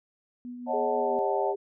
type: tone with tremolo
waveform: sine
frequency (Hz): 245.4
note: B3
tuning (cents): -11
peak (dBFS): -35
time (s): 0.45-1.19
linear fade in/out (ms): 0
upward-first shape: triangle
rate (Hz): 6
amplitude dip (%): 35
type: chord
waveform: sine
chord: D# half-diminished seventh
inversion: third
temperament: equal with one note detuned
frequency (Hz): 543.3 / 622.3 / 740 / 880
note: C#5 / D#5 / F#5 / A5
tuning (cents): -35 / 0 / 0 / 0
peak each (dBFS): -31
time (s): 0.66-1.55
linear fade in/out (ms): 50
type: tone with pitch glide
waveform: sine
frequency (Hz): 420 to 400.3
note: G#4 to G4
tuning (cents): +19 to +36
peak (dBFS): -29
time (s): 0.73-1.56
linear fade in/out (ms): 10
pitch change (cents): -83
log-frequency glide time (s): 0.96-1.12
effects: none